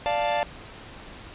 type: chord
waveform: 45% pulse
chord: D minor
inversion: none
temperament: equal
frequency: 587.3 / 698.5 / 880 Hz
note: D5 / F5 / A5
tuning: 0 / 0 / 0 cents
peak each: -27 dBFS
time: 0.06-0.43 s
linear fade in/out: 0 ms
effects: pink hiss -43 dBFS RMS until 1.34 s + resampled to 8000 Hz